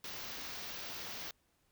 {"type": "band-stop noise", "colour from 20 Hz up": "white", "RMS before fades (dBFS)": -44, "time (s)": [0.04, 1.31], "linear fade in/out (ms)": 2, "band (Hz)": [6200, 16000], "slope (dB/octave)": 48, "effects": ["pink hiss -75 dBFS RMS until 1.71 s"]}